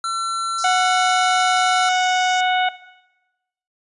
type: tone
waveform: square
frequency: 1350 Hz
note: E6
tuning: 41 cents sharp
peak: -22 dBFS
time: 0.04-1.89 s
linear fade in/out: 2 ms
type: band-pass noise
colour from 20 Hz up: pink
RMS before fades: -33 dBFS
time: 0.58-2.41 s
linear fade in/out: 5 ms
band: 4800 to 7300 Hz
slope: 96 dB/octave
type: harmonic tone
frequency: 736 Hz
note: F#5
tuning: 9 cents flat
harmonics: 1 / 2 / 3 / 4 / 5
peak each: -16 / -22 / -26 / -28 / -30 dBFS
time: 0.64-2.69 s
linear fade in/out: 5 ms
effects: noise-tail reverb RT60 1.0 s tail -18 dB re dry + resampled to 24000 Hz